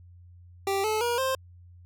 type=tone with pitch steps; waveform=25% pulse; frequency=392 / 432.4 / 477.1 / 526.3 Hz; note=G4 / A4 / A#4 / C5; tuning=0 / -30 / +40 / +10 cents; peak=-21 dBFS; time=0.67-1.35 s; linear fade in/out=2 ms; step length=170 ms; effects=added 88 Hz sine -48 dBFS peak until 1.85 s